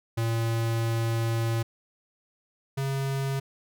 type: tone pair in turn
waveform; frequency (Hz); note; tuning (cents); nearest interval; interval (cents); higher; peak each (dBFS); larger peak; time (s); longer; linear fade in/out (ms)
square; 114.5 / 136.16; A#2 / C#3; -31 / -31; minor third; 300; second; -25 / -27; first; 0.17-1.63 / 2.77-3.4; first; 10
effects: none